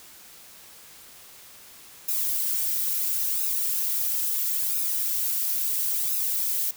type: noise with flanger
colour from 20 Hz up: violet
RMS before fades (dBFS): -26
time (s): 2.08-6.71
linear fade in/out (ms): 5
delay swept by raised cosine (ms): 0.77 to 4.17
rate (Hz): 0.74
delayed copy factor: +0.8
effects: white hiss -48 dBFS RMS until 6.76 s